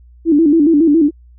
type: tone with vibrato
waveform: sine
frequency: 310 Hz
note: D#4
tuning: 6 cents flat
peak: -7 dBFS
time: 0.25-1.11 s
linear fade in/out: 50 ms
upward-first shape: square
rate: 7.2 Hz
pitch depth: 110 cents each way
effects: added 60 Hz sine -40 dBFS peak until 1.38 s